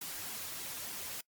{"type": "noise with flanger", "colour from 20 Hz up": "white", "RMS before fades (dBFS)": -42, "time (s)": [0.01, 1.21], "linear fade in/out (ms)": 5, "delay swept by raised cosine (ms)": [1.6, 5.3], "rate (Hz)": 3.3, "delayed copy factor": -0.6, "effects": ["noise-tail reverb RT60 0.1 s tail -23 dB re dry", "Opus 48 kbps"]}